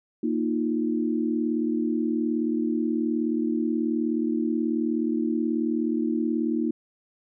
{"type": "chord", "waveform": "sine", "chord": "Bb suspended fourth", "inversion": "none", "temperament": "just", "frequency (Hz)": [233.1, 310.8, 349.6], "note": ["Bb3", "Eb4", "F4"], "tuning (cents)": [0, -2, 2], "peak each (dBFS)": [-26, -26, -30], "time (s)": [0.23, 6.71], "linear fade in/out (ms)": 5, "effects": []}